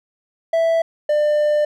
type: tone pair in turn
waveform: triangle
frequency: 659.3 / 597.1 Hz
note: E5 / D5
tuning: 0 / +29 cents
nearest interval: major second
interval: 171 cents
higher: first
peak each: -12 dBFS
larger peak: neither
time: 0.53-0.82 / 1.09-1.65 s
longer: second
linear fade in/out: 5 ms
effects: none